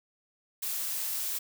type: noise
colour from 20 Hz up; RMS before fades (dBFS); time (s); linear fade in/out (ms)
blue; -33; 0.62-1.39; 10
effects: none